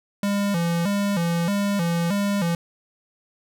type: tone with vibrato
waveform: square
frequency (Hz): 185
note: F#3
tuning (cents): 0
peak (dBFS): -21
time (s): 0.23-2.55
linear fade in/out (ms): 2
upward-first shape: square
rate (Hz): 1.6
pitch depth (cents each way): 150
effects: none